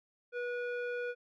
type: tone with low-pass filter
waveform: square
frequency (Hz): 486.1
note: B4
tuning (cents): -28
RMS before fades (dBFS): -37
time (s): 0.32-1.15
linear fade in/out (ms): 50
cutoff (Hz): 1900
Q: 2.1
effects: none